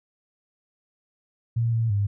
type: tone with pitch steps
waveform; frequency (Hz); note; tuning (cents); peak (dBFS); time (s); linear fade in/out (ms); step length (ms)
sine; 116.1 / 114.1 / 101.5; A#2 / A#2 / G#2; -7 / -37 / -39; -20; 1.56-2.07; 10; 170
effects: none